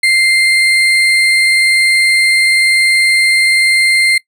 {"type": "tone with sample-and-hold", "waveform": "sine", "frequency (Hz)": 2093, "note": "C7", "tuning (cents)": 0, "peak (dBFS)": -7, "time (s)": [0.03, 4.18], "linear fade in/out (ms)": 5, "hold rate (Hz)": 6300, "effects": ["noise-tail reverb RT60 0.1 s tail -21 dB re dry", "low-pass 11000 Hz 12 dB/octave"]}